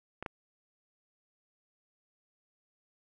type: clicks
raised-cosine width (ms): 0.5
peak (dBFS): -24 / -21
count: 2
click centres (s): 0.226 / 0.262
effects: none